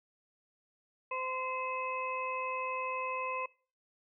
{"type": "harmonic tone", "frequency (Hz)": 516, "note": "C5", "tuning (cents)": -24, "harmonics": [1, 2, 4, 5], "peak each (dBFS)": [-40, -36, -47, -40], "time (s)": [1.11, 3.46], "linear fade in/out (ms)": 5, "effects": ["noise-tail reverb RT60 0.4 s tail -22 dB re dry"]}